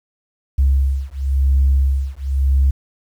sine beating tone pair, 67.4 / 68.35 Hz, C#2 / C#2, -48 / -24 cents, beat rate 0.95 Hz, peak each -15 dBFS, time 0.58-2.71 s, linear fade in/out 10 ms, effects tanh soft clip ceiling -7 dBFS + 8-bit

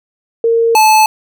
sine / square tone pair in turn, 459.7 / 867.8 Hz, A#4 / A5, -24 / -24 cents, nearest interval major seventh, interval 1100 cents, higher second, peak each -8 / -6 dBFS, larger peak second, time 0.44-0.75 / 0.75-1.06 s, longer neither, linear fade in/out 2 ms, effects none

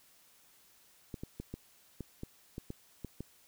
clicks, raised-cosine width 3 ms, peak -27 dBFS, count 10, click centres 1.142 / 1.235 / 1.4 / 1.54 / 2.007 / 2.234 / 2.581 / 2.704 / 3.047 / 3.206 s, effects white hiss -64 dBFS RMS until 3.47 s

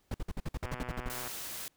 brown noise bursts, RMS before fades -34 dBFS, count 12, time 0.11-1.09 s, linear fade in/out 5 ms, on 34 ms, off 52 ms
click train, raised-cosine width 0.5 ms, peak -27 dBFS, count 81, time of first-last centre 0.63-1.275 s, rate 124 Hz
white noise, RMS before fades -41 dBFS, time 1.1-1.68 s, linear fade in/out 0 ms
effects pink hiss -72 dBFS RMS until 1.76 s

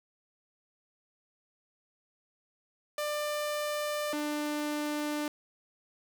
sawtooth tone pair in turn, 595 / 297.5 Hz, D5 / D4, +22 / +22 cents, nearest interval octave, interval 1200 cents, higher first, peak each -27 dBFS, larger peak neither, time 2.98-4.13 / 4.13-5.28 s, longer neither, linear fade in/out 2 ms, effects none

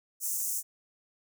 pink high-pass noise, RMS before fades -32 dBFS, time 0.2-0.63 s, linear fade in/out 50 ms, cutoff 6300 Hz, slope 48 dB/octave, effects none

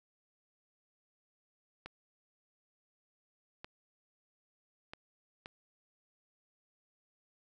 clicks, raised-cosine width 0.3 ms, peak -28 dBFS, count 4, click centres 1.86 / 3.645 / 4.935 / 5.459 s, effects none

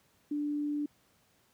sine tone, 293.7 Hz, D4, in tune, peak -30 dBFS, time 0.31-0.86 s, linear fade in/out 5 ms, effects pink hiss -68 dBFS RMS until 1.53 s + high-pass 80 Hz 12 dB/octave

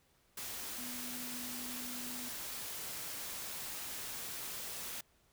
sine tone in noise, 246.9 Hz, B3, in tune, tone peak -47 dBFS, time 0.78-2.29 s, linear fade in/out 5 ms, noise white, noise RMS -43 dBFS, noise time 0.37-5.01 s, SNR -7 dB, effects pink hiss -71 dBFS RMS until 5.32 s

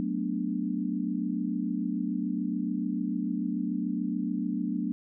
sine chord, B minor seventh, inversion second, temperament equal with one note detuned, 186.18 / 220 / 246.9 / 293.7 Hz, F#3 / A3 / B3 / D4, +11 / 0 / 0 / 0 cents, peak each -33 dBFS, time 0-4.92 s, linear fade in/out 0 ms, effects none

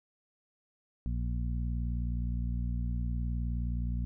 harmonic tone, 59.4 Hz, A#1, 33 cents sharp, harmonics 1 / 2 / 3 / 4, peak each -31 / -37 / -41 / -43 dBFS, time 1.06-4.05 s, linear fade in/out 0 ms, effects none

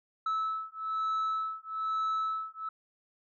sine beating tone pair, 1304 / 1305.1 Hz, E6 / E6, -19 / -18 cents, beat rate 1.1 Hz, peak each -31 / -31 dBFS, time 0.26-2.69 s, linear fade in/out 5 ms, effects tanh soft clip ceiling -27 dBFS

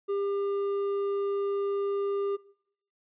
sine tone with hard clipping, 399.7 Hz, G4, 34 cents sharp, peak -28 dBFS, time 0.08-2.37 s, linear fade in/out 20 ms, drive 5 dB, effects noise-tail reverb RT60 0.7 s tail -22 dB re dry + resampled to 8000 Hz

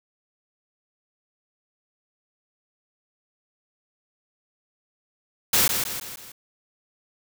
white noise with echo, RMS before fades -19 dBFS, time 5.53-5.68 s, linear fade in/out 5 ms, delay 160 ms, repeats 4, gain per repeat -6 dB, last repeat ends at 6.32 s, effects none

